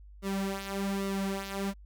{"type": "tone with flanger", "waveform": "sawtooth", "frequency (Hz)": 196, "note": "G3", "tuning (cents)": 0, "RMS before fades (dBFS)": -33, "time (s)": [0.22, 1.74], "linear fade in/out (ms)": 50, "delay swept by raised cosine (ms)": [1.2, 5], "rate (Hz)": 1.2, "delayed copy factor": -0.7, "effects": ["added 50 Hz sine -48 dBFS peak until 1.85 s"]}